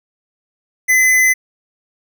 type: tone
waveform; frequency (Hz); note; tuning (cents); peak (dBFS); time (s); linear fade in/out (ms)
square; 2026; B6; +44; -10; 0.88-1.34; 20
effects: none